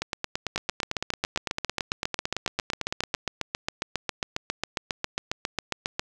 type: two click trains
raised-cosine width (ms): 0.2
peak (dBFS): -9 / -10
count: 41 / 29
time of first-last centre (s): 0.56-5.995 / 0.02-3.148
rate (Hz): 7.36 / 8.95
effects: none